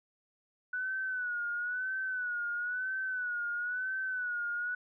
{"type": "tone with vibrato", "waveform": "sine", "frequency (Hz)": 1480, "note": "F#6", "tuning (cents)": 0, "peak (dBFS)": -32, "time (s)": [0.73, 4.75], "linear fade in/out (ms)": 5, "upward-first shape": "sine", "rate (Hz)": 1, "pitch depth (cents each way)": 71, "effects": []}